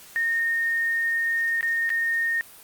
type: tone with dropouts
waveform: sine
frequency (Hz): 1840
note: A#6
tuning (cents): -23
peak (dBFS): -21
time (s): 0.16-2.41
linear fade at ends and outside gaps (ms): 0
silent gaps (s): 1.609-1.629 / 1.893-1.902
effects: white hiss -47 dBFS RMS until 2.63 s + Opus 48 kbps